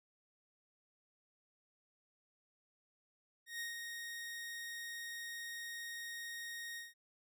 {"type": "tone with ADSR envelope", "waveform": "sawtooth", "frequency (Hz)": 1864.7, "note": "A#6", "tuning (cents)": 0, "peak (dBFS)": -36, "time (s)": [3.46, 6.94], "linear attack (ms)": 140, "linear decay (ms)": 140, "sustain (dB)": -4, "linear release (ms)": 170, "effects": []}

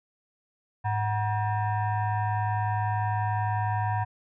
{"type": "tone with frequency modulation", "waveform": "sine", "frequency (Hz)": 104.9, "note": "G#2", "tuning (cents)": 18, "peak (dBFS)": -24, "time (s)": [0.84, 4.05], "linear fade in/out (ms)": 20, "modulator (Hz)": 849, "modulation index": 1.1, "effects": []}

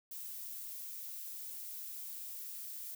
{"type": "noise", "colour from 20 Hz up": "violet", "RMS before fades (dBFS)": -45, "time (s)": [0.11, 2.95], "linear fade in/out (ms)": 5, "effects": []}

